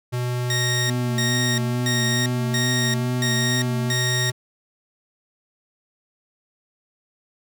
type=tone with pitch glide; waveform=square; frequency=123.47 to 125.19 Hz; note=B2 to B2; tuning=0 to +24 cents; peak=-23 dBFS; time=0.12-4.32 s; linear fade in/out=20 ms; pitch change=+24 cents; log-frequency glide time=2.18-2.44 s
type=tone bursts; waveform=15% pulse; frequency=1864 Hz; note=A#6; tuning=1 cent flat; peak=-16 dBFS; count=6; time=0.5-4.3 s; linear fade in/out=2 ms; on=400 ms; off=280 ms
type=tone with vibrato; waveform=triangle; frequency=239.4 Hz; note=A#3; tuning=46 cents sharp; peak=-24 dBFS; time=0.86-3.94 s; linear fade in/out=50 ms; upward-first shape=sine; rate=2.3 Hz; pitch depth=67 cents each way
effects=none